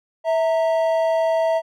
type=tone pair together; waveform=triangle; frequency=653 / 921.7 Hz; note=E5 / A#5; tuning=-17 / -20 cents; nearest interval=tritone; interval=597 cents; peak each=-15 / -24 dBFS; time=0.24-1.62 s; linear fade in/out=50 ms; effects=none